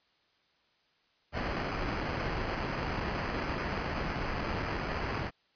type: noise with sample-and-hold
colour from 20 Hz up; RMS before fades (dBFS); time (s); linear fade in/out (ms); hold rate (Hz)
pink; -34; 1.32-5.31; 50; 3675
effects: white hiss -70 dBFS RMS until 5.55 s + resampled to 11025 Hz